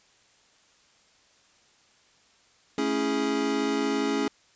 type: chord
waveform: square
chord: A major seventh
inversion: none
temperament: equal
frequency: 220 / 277.2 / 329.6 / 415.3 Hz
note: A3 / C#4 / E4 / G#4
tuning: 0 / 0 / 0 / 0 cents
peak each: -34 / -28 / -34 / -30 dBFS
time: 2.78-4.28 s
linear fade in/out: 2 ms
effects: white hiss -61 dBFS RMS until 4.55 s + resampled to 16000 Hz